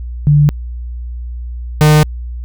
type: tone pair in turn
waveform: sine / 45% pulse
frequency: 146.83 / 152.06 Hz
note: D3 / D#3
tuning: 0 / -39 cents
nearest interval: minor second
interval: 61 cents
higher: second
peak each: -5 dBFS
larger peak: neither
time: 0.27-0.49 / 1.81-2.03 s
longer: neither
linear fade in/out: 0 ms
effects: added 60 Hz sine -21 dBFS peak until 2.44 s